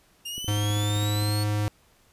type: exponential sweep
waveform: sawtooth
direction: up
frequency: 2800 to 4418 Hz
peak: -29 dBFS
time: 0.25-1.44 s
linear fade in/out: 10 ms
type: click train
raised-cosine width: 3 ms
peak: -28 dBFS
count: 15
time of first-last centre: 0.38-1.289 s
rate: 15.4 Hz
type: tone with pitch glide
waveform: square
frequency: 103.83 to 104.61 Hz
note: G#2 to G#2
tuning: 0 to +13 cents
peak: -24 dBFS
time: 0.48-1.68 s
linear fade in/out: 0 ms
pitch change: +13 cents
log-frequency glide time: 0.81-1.35 s
effects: pink hiss -61 dBFS RMS until 2.12 s + resampled to 32000 Hz